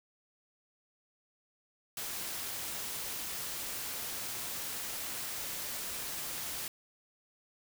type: noise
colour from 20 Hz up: white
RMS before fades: -39 dBFS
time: 1.97-6.68 s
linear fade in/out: 2 ms
effects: none